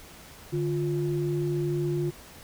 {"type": "tone pair together", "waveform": "sine", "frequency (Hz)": [147.59, 350.6], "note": ["D3", "F4"], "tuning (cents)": [9, 7], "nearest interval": "octave + minor third", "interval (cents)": 1498, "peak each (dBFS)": -27, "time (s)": [0.52, 2.11], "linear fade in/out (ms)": 20, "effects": ["tanh soft clip ceiling -17 dBFS", "pink hiss -48 dBFS RMS until 2.43 s"]}